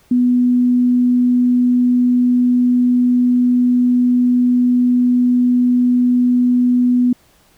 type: tone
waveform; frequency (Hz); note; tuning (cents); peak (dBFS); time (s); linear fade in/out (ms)
sine; 246.9; B3; 0; -10; 0.11-7.13; 5
effects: pink hiss -53 dBFS RMS until 7.57 s